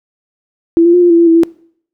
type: tone with pitch steps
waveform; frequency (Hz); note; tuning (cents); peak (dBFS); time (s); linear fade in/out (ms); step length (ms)
sine; 334.3 / 343.3 / 354.9 / 349.5 / 336.2 / 339.4 / 329.2 / 334.1; E4 / F4 / F4 / F4 / E4 / F4 / E4 / E4; +24 / -30 / +28 / +1 / +34 / -49 / -2 / +23; -4; 0.77-1.434; 0; 83
effects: noise-tail reverb RT60 0.6 s tail -23 dB re dry